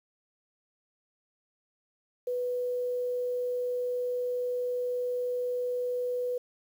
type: tone with quantisation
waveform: sine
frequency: 493.9 Hz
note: B4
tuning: in tune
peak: -28 dBFS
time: 2.27-6.38 s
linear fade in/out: 5 ms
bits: 9
effects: none